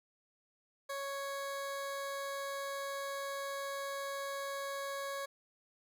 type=tone; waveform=20% pulse; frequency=554.4 Hz; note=C#5; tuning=in tune; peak=-33 dBFS; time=0.89-5.26 s; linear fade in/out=10 ms; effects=none